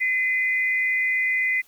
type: tone pair together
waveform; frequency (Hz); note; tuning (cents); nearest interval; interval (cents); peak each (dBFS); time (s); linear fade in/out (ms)
sine; 2036 / 2437; C7 / D#7; -48 / -37; minor third; 311; -20 / -30; 0-1.62; 20
effects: white hiss -57 dBFS RMS until 1.67 s